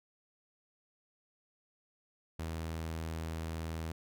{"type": "tone", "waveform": "sawtooth", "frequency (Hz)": 81, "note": "E2", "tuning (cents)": -30, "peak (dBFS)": -33, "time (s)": [2.39, 3.92], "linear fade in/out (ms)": 5, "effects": []}